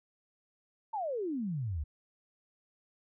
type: exponential sweep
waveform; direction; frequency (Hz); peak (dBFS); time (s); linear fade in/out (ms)
sine; down; 920 to 67.6; -32; 0.93-1.84; 10
effects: none